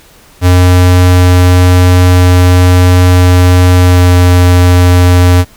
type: tone with pitch glide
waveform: square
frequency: 90.1 to 89.32 Hz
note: F#2 to F2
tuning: -45 to +39 cents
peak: -3 dBFS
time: 0.41-5.45 s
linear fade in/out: 50 ms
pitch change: -16 cents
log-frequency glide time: 3.76-4.11 s
effects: pink hiss -40 dBFS RMS until 5.56 s